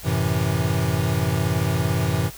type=chord; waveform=square; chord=F# half-diminished seventh; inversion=none; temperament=equal; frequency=92.5 / 110 / 130.81 / 164.81 Hz; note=F#2 / A2 / C3 / E3; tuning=0 / 0 / 0 / 0 cents; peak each=-26 dBFS; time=0.03-2.31 s; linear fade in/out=50 ms; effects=added 50 Hz sine -45 dBFS peak until 2.37 s + white hiss -41 dBFS RMS until 2.37 s